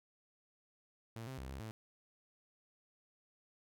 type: tone with pitch steps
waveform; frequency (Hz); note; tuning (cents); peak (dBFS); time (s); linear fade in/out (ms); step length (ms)
sawtooth; 113.8 / 131.7 / 65.1 / 67.3 / 110.3; A#2 / C3 / C2 / C2 / A2; -41 / +12 / -8 / +49 / +5; -40; 1.16-1.71; 0; 110
effects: none